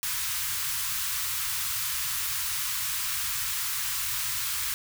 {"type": "band-stop noise", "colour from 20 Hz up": "white", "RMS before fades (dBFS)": -30, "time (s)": [0.03, 4.74], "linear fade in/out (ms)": 0, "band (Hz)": [140, 980], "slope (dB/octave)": 48, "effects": []}